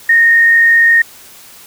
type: tone with frequency modulation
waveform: sine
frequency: 1849 Hz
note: A#6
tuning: 15 cents flat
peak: -5 dBFS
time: 0.09-1.02 s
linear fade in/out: 5 ms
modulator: 45.2 Hz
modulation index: 0.41
effects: white hiss -38 dBFS RMS until 1.66 s